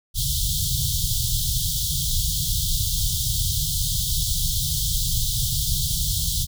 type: band-stop noise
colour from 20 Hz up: pink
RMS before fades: -23 dBFS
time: 0.14-6.47 s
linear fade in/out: 50 ms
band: 160 to 3200 Hz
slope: 96 dB/octave
effects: none